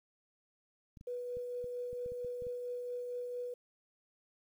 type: clicks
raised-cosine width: 5 ms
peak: -40 dBFS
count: 10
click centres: 0.972 / 1.011 / 1.37 / 1.643 / 1.93 / 2.061 / 2.12 / 2.247 / 2.422 / 2.468 s
type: tone with tremolo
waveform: sine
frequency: 490.5 Hz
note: B4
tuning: 12 cents flat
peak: -36 dBFS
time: 1.07-3.54 s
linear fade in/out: 5 ms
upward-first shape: triangle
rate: 4.4 Hz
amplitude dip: 30%
effects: 11-bit